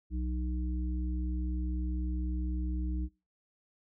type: harmonic tone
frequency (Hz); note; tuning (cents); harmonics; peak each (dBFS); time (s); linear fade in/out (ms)
62; B1; +7; 1 / 3 / 5; -31 / -41 / -41; 0.1-3.09; 50
effects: noise-tail reverb RT60 0.3 s tail -23 dB re dry